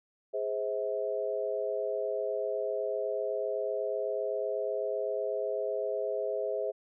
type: chord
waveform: sine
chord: Ab augmented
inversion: none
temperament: equal with one note detuned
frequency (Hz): 415.3 / 523.3 / 643.1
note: Ab4 / C5 / E5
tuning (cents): 0 / 0 / -43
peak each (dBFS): -34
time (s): 0.33-6.72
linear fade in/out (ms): 20
effects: none